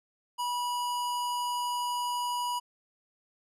square tone, 974 Hz, B5, 24 cents flat, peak -30 dBFS, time 0.38-2.6 s, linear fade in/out 20 ms, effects resampled to 32000 Hz

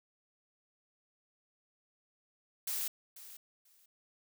blue noise with echo, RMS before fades -36 dBFS, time 2.67-2.88 s, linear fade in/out 5 ms, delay 490 ms, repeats 2, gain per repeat -15 dB, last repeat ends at 3.86 s, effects none

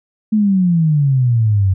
sine exponential sweep, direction down, 220 to 92.4 Hz, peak -10 dBFS, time 0.32-1.74 s, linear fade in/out 10 ms, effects none

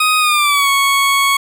20% pulse tone with pitch glide, 1251 to 1108.1 Hz, D#6 to C#6, +9 to -1 cents, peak -6 dBFS, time 0-1.37 s, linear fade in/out 5 ms, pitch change -210 cents, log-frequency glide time 0.19-0.69 s, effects none

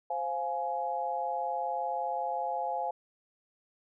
sine chord, F minor, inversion second, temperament just, 523.8 / 698.5 / 838.1 Hz, C5 / F5 / Ab5, +2 / 0 / +16 cents, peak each -37 / -34 / -33 dBFS, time 0.1-2.91 s, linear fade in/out 5 ms, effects none

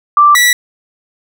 sine / sawtooth tone pair in turn, 1174.7 / 1952.2 Hz, D6 / B6, 0 / -21 cents, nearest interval major sixth, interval 879 cents, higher second, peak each -3 dBFS, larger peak neither, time 0.17-0.35 / 0.35-0.53 s, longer neither, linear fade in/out 2 ms, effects none

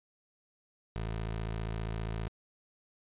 20% pulse tone, 55 Hz, A1, in tune, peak -29 dBFS, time 0.96-2.28 s, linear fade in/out 0 ms, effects resampled to 8000 Hz

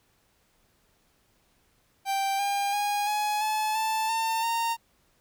45% pulse tone with pitch steps, 784 / 802.3 / 821.1 / 840.3 / 859.9 / 880 / 900.6 / 921.6 Hz, G5 / G5 / G#5 / G#5 / A5 / A5 / A5 / A#5, 0 / +40 / -20 / +20 / -40 / 0 / +40 / -20 cents, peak -25 dBFS, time 2.05-4.77 s, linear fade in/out 50 ms, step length 340 ms, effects pink hiss -67 dBFS RMS until 5.2 s

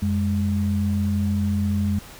sine tone pair together, 90.78 / 204.8 Hz, F#2 / G#3, -32 / -24 cents, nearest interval octave + major second, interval 1408 cents, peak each -22 dBFS, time 0.02-1.99 s, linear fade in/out 5 ms, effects pink hiss -43 dBFS RMS until 2.19 s

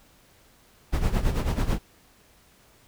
brown noise with tremolo, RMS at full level -21 dBFS, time 0.92-1.79 s, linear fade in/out 20 ms, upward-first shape sine, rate 9.1 Hz, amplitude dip 70%, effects pink hiss -58 dBFS RMS until 2.87 s

